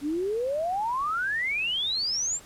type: exponential sweep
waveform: sine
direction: up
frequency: 277.2 to 7640 Hz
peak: -25 dBFS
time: 0.01-2.4 s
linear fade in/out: 50 ms
effects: pink hiss -50 dBFS RMS until 2.45 s + low-pass 12000 Hz 12 dB/octave